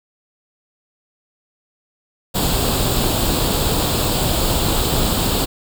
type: noise with comb filter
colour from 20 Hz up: pink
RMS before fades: -18 dBFS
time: 2.34-5.46 s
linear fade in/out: 20 ms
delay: 0.25 ms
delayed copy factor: +0.65
effects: none